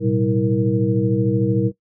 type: tone cluster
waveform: sine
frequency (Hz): 112 / 125.3 / 193 / 322.6 / 469.1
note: A2 / B2 / G3 / E4 / A#4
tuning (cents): +31 / +25 / -27 / -37 / +11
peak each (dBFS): -22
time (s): 0-1.72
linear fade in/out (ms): 50
effects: noise-tail reverb RT60 0.1 s tail -17 dB re dry